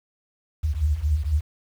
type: tone cluster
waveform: sine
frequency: 63.7 / 73.5 / 77.6 Hz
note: C2 / D2 / D#2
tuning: -46 / +2 / -4 cents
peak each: -30 / -25 / -22 dBFS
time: 0.63-1.41 s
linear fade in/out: 20 ms
effects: 8-bit